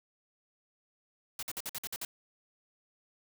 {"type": "noise bursts", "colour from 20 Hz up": "white", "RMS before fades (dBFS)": -38, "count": 8, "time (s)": [1.39, 2.05], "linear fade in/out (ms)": 2, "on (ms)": 37, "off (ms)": 52, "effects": []}